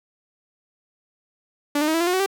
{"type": "tone with pitch steps", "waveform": "sawtooth", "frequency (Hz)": [290.5, 303.2, 316.4, 330.2, 344.7, 359.7, 375.4, 391.8], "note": ["D4", "D#4", "D#4", "E4", "F4", "F#4", "F#4", "G4"], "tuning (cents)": [-19, -45, 29, 3, -23, -49, 25, -1], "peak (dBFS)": -15, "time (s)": [1.75, 2.262], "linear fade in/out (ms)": 5, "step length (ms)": 64, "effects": []}